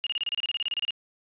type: tone bursts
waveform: sine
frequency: 2848 Hz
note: F7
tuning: 33 cents sharp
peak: -25 dBFS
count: 16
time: 0.04-0.906 s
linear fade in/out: 0 ms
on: 26 ms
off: 30 ms
effects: resampled to 8000 Hz + 11-bit